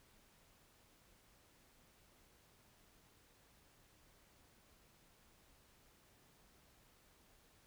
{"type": "silence", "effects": ["pink hiss -69 dBFS RMS until 7.66 s"]}